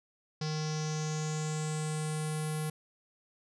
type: tone with low-pass filter sweep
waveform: square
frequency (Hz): 154.4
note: D#3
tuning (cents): -13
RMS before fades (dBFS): -34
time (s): 0.41-2.7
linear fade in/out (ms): 5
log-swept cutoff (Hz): 5200 to 11000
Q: 5.6
effects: none